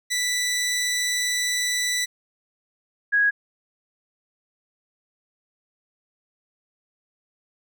15% pulse / sine tone pair in turn, 1975.5 / 1656.2 Hz, B6 / G#6, 0 / -5 cents, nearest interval minor third, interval 305 cents, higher first, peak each -16 dBFS, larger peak neither, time 0.1-2.06 / 3.12-3.31 s, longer first, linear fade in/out 20 ms, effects none

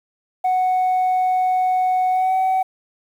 sine tone with pitch glide, 740 to 754.7 Hz, F#5 to F#5, 0 to +34 cents, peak -13 dBFS, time 0.44-2.63 s, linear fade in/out 10 ms, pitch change +34 cents, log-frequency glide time 2.11-2.34 s, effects tanh soft clip ceiling -14 dBFS + 8-bit

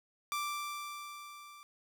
sawtooth tone with level ramp, 1174.7 Hz, D6, in tune, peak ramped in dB -29 to -48 dBFS, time 0.32-1.63 s, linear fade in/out 0 ms, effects none

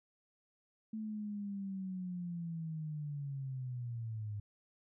sine linear sweep, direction down, 220 to 102 Hz, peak -38 dBFS, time 0.93-4.4 s, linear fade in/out 5 ms, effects none

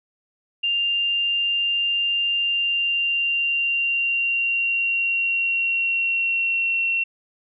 sine tone with pitch glide, 2794 to 2722 Hz, F7 to F7, 0 to -45 cents, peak -19 dBFS, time 0.63-7.04 s, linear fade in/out 10 ms, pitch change -45 cents, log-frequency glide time 2.33-6.81 s, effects none

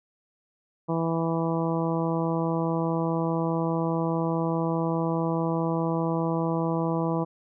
harmonic tone, 164.81 Hz, E3, in tune, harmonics 1 / 2 / 3 / 4 / 5 / 6 / 7, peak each -27 / -29 / -31 / -34 / -36 / -34 / -39 dBFS, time 0.88-7.25 s, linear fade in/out 20 ms, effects none

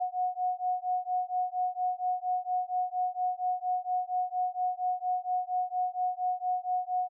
sine beating tone pair, 728 / 732.3 Hz, F#5 / F#5, -28 / -18 cents, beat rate 4.3 Hz, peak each -31 dBFS, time 0-7.09 s, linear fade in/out 20 ms, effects none

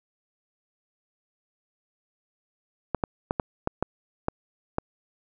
clicks, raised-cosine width 1 ms, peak -10 dBFS, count 8, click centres 2.947 / 3.038 / 3.309 / 3.398 / 3.674 / 3.826 / 4.284 / 4.784 s, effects none

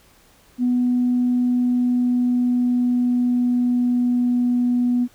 sine tone with pitch glide, 246.9 to 244.8 Hz, B3 to B3, 0 to -15 cents, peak -15 dBFS, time 0.58-5.08 s, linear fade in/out 50 ms, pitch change -15 cents, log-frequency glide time 1.32-4.45 s, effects tanh soft clip ceiling -11 dBFS + pink hiss -54 dBFS RMS until 5.14 s

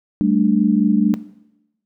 sine chord, G suspended second, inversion none, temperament just, 196 / 220.5 / 294 Hz, G3 / A3 / D4, 0 / +4 / +2 cents, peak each -18 dBFS, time 0.21-1.14 s, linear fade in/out 0 ms, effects noise-tail reverb RT60 0.9 s tail -17 dB re dry

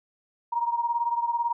sine beating tone pair, 939 / 957 Hz, A#5 / A#5, +12 / +45 cents, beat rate 18 Hz, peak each -25 / -29 dBFS, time 0.52-1.53 s, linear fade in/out 10 ms, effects none

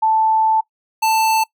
sine / square tone pair in turn, 880 / 884.3 Hz, A5 / A5, 0 / +8 cents, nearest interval unison, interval 8 cents, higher second, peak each -12 / -14 dBFS, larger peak first, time 0.02-0.61 / 1.02-1.44 s, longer first, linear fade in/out 10 ms, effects noise-tail reverb RT60 0.1 s tail -21 dB re dry

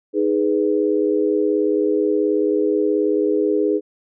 sine chord, G# minor, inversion second, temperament equal, 311.1 / 415.3 / 493.9 Hz, D#4 / G#4 / B4, 0 / 0 / 0 cents, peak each -20 / -18 / -23 dBFS, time 0.13-3.81 s, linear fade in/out 50 ms, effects none

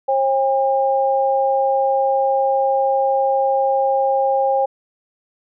sine tone pair together, 538 / 805.6 Hz, C5 / G5, +48 / +47 cents, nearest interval perfect fifth, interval 699 cents, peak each -17 / -17 dBFS, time 0.08-4.66 s, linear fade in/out 10 ms, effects none

